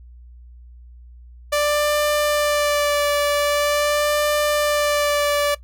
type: tone with vibrato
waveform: sawtooth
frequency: 587.3 Hz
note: D5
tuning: in tune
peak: -13 dBFS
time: 1.52-5.55 s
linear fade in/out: 10 ms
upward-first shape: sine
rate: 0.44 Hz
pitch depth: 19 cents each way
effects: noise-tail reverb RT60 0.1 s tail -18 dB re dry + added 60 Hz sine -40 dBFS peak until 5.63 s